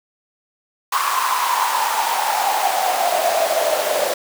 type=noise with high-pass filter sweep; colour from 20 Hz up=pink; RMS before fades=-19 dBFS; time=0.92-4.14 s; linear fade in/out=5 ms; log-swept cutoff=1100 to 570 Hz; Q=9.2; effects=none